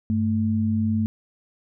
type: tone pair together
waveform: sine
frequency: 98 / 220 Hz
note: G2 / A3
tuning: 0 / 0 cents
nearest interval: octave + major second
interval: 1400 cents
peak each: -24 / -21 dBFS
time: 0.1-1.06 s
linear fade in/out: 0 ms
effects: none